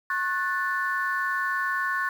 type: chord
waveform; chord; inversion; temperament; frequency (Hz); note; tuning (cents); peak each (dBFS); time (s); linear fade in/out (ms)
sine; F# minor; second; equal with one note detuned; 1088.4 / 1480 / 1760; C#6 / F#6 / A6; -32 / 0 / 0; -28; 0.1-2.09; 2
effects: tanh soft clip ceiling -16 dBFS + 8-bit